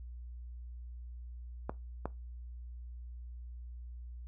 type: clicks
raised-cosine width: 1 ms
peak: -21 dBFS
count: 2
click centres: 1.695 / 2.056 s
effects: noise-tail reverb RT60 0.2 s tail -19 dB re dry + added 60 Hz sine -43 dBFS peak until 4.27 s